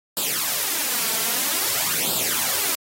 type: noise with flanger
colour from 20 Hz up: white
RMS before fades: -23 dBFS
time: 0.17-2.75 s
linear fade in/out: 0 ms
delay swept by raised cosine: 0.24 to 4.54 ms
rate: 0.51 Hz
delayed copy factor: +0.75
effects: high-pass 150 Hz 12 dB/octave + AAC 48 kbps